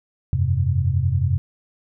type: chord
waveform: sine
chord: F suspended second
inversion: none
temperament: just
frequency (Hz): 87.31 / 98.22 / 130.96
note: F2 / G2 / C3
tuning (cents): 0 / +4 / +2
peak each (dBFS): -21 / -22 / -21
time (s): 0.33-1.38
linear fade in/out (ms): 0
effects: none